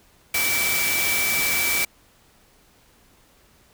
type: tone in noise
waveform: sine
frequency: 2311 Hz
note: D7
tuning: 28 cents flat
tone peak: -23 dBFS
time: 0.34-1.85 s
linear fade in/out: 5 ms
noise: white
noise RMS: -24 dBFS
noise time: 0.34-1.85 s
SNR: -2 dB
effects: pink hiss -57 dBFS RMS until 3.73 s